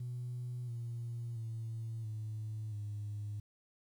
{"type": "tone with pitch steps", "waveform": "sine", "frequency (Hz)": [122.9, 117.89, 113.09, 108.48, 104.06], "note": ["B2", "A#2", "A2", "A2", "G#2"], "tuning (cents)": [-8, 20, 48, -24, 4], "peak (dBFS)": -37, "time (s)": [0, 3.4], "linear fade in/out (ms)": 5, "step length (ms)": 680, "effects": ["tanh soft clip ceiling -34 dBFS", "11-bit"]}